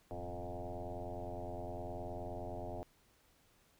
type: tone with frequency modulation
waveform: sine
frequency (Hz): 349.2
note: F4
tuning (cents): 0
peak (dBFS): -40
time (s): 0.11-2.83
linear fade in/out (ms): 0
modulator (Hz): 89.7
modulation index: 4.6
effects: pink hiss -70 dBFS RMS until 3.79 s